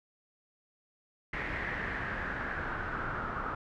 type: noise with low-pass filter sweep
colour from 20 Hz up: pink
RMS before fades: -36 dBFS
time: 1.33-3.55 s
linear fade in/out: 5 ms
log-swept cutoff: 2000 to 1300 Hz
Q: 5
effects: none